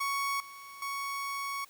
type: tone with level steps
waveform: 30% pulse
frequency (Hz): 1113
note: C#6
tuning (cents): +7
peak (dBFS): -27 / -43 / -31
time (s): 0-1.65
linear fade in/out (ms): 10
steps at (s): 0.4 / 0.82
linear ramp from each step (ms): 2
effects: white hiss -59 dBFS RMS until 1.69 s